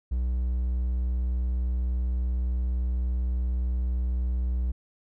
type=tone; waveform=triangle; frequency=61.74 Hz; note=B1; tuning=in tune; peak=-22 dBFS; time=0.11-4.72 s; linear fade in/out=10 ms; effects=none